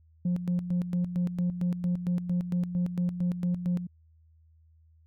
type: tone with tremolo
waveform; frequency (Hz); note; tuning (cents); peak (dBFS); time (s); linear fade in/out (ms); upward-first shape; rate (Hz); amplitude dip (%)
sine; 177.2; F3; +25; -22; 0.25-3.87; 5; square; 4.4; 70
effects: tanh soft clip ceiling -22 dBFS + added 80 Hz sine -57 dBFS peak until 5.06 s